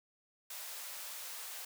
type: high-pass noise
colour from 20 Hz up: white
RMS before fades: -45 dBFS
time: 0.5-1.65 s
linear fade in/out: 5 ms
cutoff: 530 Hz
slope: 24 dB/octave
effects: none